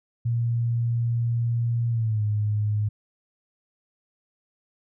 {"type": "tone with pitch glide", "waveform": "sine", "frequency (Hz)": [117.6, 105.38], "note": ["A#2", "G#2"], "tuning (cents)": [16, 26], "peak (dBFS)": -21, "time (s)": [0.25, 2.89], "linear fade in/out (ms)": 10, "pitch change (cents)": -190, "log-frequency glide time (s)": [1.9, 2.23], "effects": []}